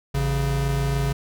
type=tone pair together; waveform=square; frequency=55.07 / 138.59 Hz; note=A1 / C#3; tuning=+2 / 0 cents; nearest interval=octave + major third; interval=1598 cents; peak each=-26 / -23 dBFS; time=0.14-1.13 s; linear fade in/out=10 ms; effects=none